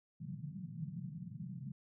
pink band-pass noise, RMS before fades -45 dBFS, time 0.2-1.72 s, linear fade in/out 5 ms, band 130 to 190 Hz, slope 48 dB/octave, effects none

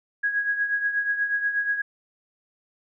sine tone with tremolo, 1654 Hz, G#6, 8 cents flat, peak -19 dBFS, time 0.23-1.82 s, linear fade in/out 10 ms, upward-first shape triangle, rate 8.3 Hz, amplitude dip 70%, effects none

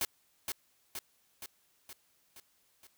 white noise with echo, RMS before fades -32 dBFS, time 0.01-0.05 s, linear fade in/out 2 ms, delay 470 ms, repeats 6, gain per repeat -4 dB, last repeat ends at 2.87 s, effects white hiss -71 dBFS RMS until 2.97 s

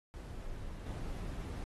brown noise with level steps, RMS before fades -44 / -40 dBFS, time 0.14-1.64 s, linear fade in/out 0 ms, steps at 0.86 s, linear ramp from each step 2 ms, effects AAC 32 kbps

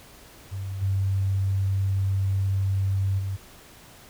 sine tone with level steps, 97 Hz, G2, 18 cents flat, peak -29 / -21 / -26 dBFS, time 0.51-3.37 s, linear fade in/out 20 ms, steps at 0.81 / 3.18 s, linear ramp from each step 20 ms, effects pink hiss -49 dBFS RMS until 4.09 s

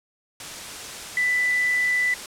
sine tone in noise, 1987 Hz, B6, 10 cents sharp, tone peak -19 dBFS, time 1.17-2.14 s, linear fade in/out 2 ms, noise white, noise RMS -35 dBFS, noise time 0.4-2.26 s, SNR +13 dB, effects low-pass 9000 Hz 12 dB/octave

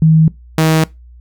sine / sawtooth tone pair in turn, 158.8 / 158.8 Hz, D#3 / D#3, +36 / +36 cents, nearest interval unison, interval 0 cents, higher neither, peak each -5 dBFS, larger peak neither, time 0.02-0.28 / 0.58-0.84 s, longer neither, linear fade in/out 2 ms, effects noise-tail reverb RT60 0.2 s tail -21 dB re dry + added 60 Hz sine -36 dBFS peak until 1.2 s

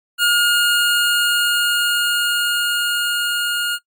25% pulse tone with level ramp, 1424 Hz, F6, 33 cents sharp, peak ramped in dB -9 to -15 dBFS, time 0.18-3.79 s, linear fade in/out 50 ms, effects noise-tail reverb RT60 0.1 s tail -21 dB re dry + Opus 32 kbps

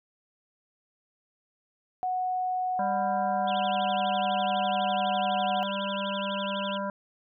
sine tone, 737 Hz, F#5, 7 cents flat, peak -26 dBFS, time 2.03-5.63 s, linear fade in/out 0 ms
harmonic tone, 197.9 Hz, G3, 17 cents sharp, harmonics 1 / 3 / 5 / 7 / 8, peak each -34 / -33 / -34 / -41 / -43 dBFS, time 2.79-6.9 s, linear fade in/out 2 ms
sine tone with vibrato, 3085 Hz, G7, 28 cents flat, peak -35 dBFS, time 3.47-6.78 s, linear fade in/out 10 ms, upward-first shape triangle, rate 12 Hz, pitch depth 300 cents each way
effects none

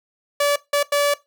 sawtooth tone bursts at uneven times, 576 Hz, D5, 34 cents flat, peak -12 dBFS, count 3, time 0.4-0.56 / 0.73-0.83 / 0.92-1.14 s, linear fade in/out 5 ms, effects noise-tail reverb RT60 0.2 s tail -19 dB re dry

